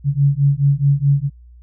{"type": "beating tone pair", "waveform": "sine", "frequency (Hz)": [138.59, 143.29], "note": ["C#3", "D3"], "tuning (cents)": [0, -42], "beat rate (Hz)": 4.7, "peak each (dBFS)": -15, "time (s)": [0.04, 1.3], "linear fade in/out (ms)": 50, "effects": ["added 60 Hz sine -40 dBFS peak until 1.62 s"]}